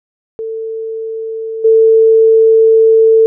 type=tone with level steps; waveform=sine; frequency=446.2 Hz; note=A4; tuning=24 cents sharp; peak=-18 / -4 dBFS; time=0.39-3.26 s; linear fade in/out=0 ms; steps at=1.64 s; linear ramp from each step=10 ms; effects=none